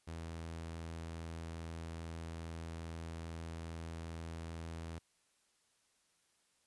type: tone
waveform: sawtooth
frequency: 82.4 Hz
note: E2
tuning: in tune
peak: -39 dBFS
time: 0.07-4.99 s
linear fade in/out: 10 ms
effects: white hiss -75 dBFS RMS until 6.66 s + resampled to 24000 Hz